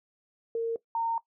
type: tone pair in turn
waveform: sine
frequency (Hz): 458.6 / 917.2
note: A#4 / A#5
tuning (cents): -28 / -28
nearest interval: octave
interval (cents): 1200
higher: second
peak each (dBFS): -26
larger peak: neither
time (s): 0.55-0.76 / 0.95-1.18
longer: second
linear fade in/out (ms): 2
effects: noise-tail reverb RT60 0.1 s tail -18 dB re dry